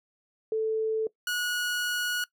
sine / sawtooth tone pair in turn, 440 / 1457.1 Hz, A4 / F#6, 0 / -27 cents, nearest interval octave + major sixth, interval 2073 cents, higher second, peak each -24 dBFS, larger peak neither, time 0.52-1.07 / 1.27-2.24 s, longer second, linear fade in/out 2 ms, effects noise-tail reverb RT60 0.1 s tail -20 dB re dry

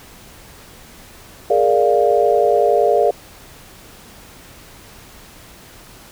sine chord, Bb dominant seventh, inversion third, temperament equal, 415.3 / 466.2 / 587.3 / 698.5 Hz, Ab4 / Bb4 / D5 / F5, 0 / 0 / 0 / 0 cents, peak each -17 dBFS, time 1.5-3.11 s, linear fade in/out 5 ms, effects pink hiss -42 dBFS RMS until 6.11 s

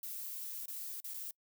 violet noise with dropouts, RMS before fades -43 dBFS, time 0.03-1.31 s, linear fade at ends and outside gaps 2 ms, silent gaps 0.658-0.68 / 1.003-1.043 / 1.138-1.142 s, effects noise-tail reverb RT60 0.1 s tail -26 dB re dry

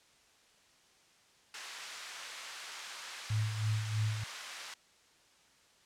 pink high-pass noise, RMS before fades -44 dBFS, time 1.54-4.74 s, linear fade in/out 2 ms, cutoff 1300 Hz, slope 12 dB/octave
sine tone with tremolo, 108.1 Hz, A2, 30 cents flat, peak -28 dBFS, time 3.3-4.24 s, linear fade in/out 5 ms, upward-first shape sine, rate 3.1 Hz, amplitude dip 60%
effects white hiss -65 dBFS RMS until 5.85 s + low-pass 7000 Hz 12 dB/octave

